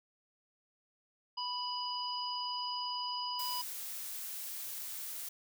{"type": "harmonic tone", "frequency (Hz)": 987.8, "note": "B5", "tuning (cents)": 0, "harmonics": [1, 3, 5], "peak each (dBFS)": [-38, -43, -39], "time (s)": [1.37, 3.62], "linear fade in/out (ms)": 10}
{"type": "noise", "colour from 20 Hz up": "blue", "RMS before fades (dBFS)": -42, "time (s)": [3.39, 5.29], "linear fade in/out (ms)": 5}
{"effects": []}